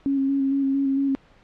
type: tone with vibrato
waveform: sine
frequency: 273.5 Hz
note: C#4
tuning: 23 cents flat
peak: -19 dBFS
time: 0.06-1.15 s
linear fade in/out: 0 ms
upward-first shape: square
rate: 4.4 Hz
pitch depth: 18 cents each way
effects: pink hiss -55 dBFS RMS until 1.43 s + low-pass 3000 Hz 12 dB/octave